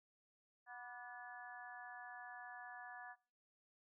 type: harmonic tone with a mistuned harmonic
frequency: 245 Hz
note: B3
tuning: 14 cents flat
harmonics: 3 / 4 / 5 / 6 / 7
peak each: -54 / -59 / -61 / -60 / -53 dBFS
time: 0.66-3.16 s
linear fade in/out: 50 ms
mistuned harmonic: 5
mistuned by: -56 cents
effects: noise-tail reverb RT60 0.4 s tail -23 dB re dry